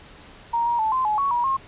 sine tone with pitch steps, 935 / 947 / 875 / 1037 / 849 / 1114 / 960 / 1073 Hz, A#5 / A#5 / A5 / C6 / G#5 / C#6 / B5 / C6, +5 / +27 / -10 / -16 / +38 / +8 / -49 / +43 cents, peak -19 dBFS, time 0.53-1.57 s, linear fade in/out 10 ms, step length 130 ms, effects pink hiss -46 dBFS RMS until 1.67 s + resampled to 8000 Hz

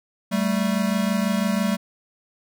square tone pair together, 193.95 / 220 Hz, G3 / A3, -18 / 0 cents, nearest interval major second, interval 218 cents, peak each -23 / -24 dBFS, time 0.31-1.77 s, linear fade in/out 20 ms, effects none

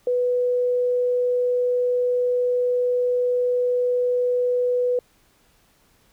sine tone, 493.9 Hz, B4, in tune, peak -18 dBFS, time 0.07-4.99 s, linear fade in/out 2 ms, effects pink hiss -60 dBFS RMS until 6.12 s

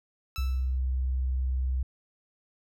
15% pulse tone with exponential decay, 1318.5 Hz, E6, in tune, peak -30 dBFS, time 0.36-0.78 s, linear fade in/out 0 ms, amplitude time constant 91 ms
sine tone with vibrato, 64.5 Hz, C2, 24 cents flat, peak -25 dBFS, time 0.38-1.83 s, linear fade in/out 5 ms, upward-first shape sine, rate 20 Hz, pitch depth 75 cents each way
effects none

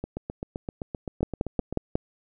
two click trains, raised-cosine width 2 ms, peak -10 / -18 dBFS, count 5 / 14, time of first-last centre 1.23-1.955 / 0.04-1.726 s, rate 5.52 / 7.71 Hz, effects none

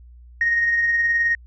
sine tone with tremolo, 1864.7 Hz, A#6, in tune, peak -14 dBFS, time 0.41-1.35 s, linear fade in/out 2 ms, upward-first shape triangle, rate 19 Hz, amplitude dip 40%, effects tanh soft clip ceiling -10 dBFS + added 60 Hz sine -42 dBFS peak until 1.46 s

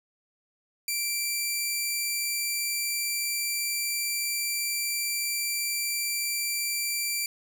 10% pulse tone, 2349 Hz, D7, in tune, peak -18 dBFS, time 0.88-7.26 s, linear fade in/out 2 ms, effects none

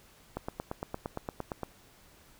click train, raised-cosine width 1 ms, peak -20 dBFS, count 12, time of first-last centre 0.37-1.633 s, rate 8.71 Hz, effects pink hiss -59 dBFS RMS until 2.39 s

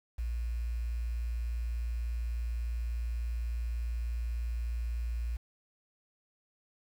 sine tone with quantisation, 58.27 Hz, A#1, in tune, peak -31 dBFS, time 0.18-5.37 s, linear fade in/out 10 ms, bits 9, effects none

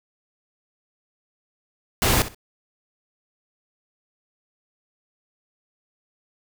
pink noise with echo, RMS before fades -19 dBFS, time 2.02-2.22 s, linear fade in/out 0 ms, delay 63 ms, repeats 2, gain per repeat -14 dB, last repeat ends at 2.346 s, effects none

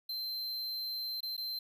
square tone with dropouts, 4111 Hz, C8, 31 cents flat, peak -36 dBFS, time 0.09-1.59 s, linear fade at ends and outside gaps 5 ms, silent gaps 1.206-1.229 / 1.367-1.377 s, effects none

